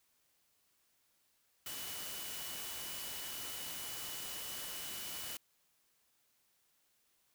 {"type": "tone in noise", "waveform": "sine", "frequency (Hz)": 2960, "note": "F#7", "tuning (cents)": 0, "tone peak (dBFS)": -50, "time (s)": [1.66, 5.37], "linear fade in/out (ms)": 2, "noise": "white", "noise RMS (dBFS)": -44, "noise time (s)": [1.66, 5.37], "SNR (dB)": -9, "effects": ["white hiss -75 dBFS RMS until 7.34 s"]}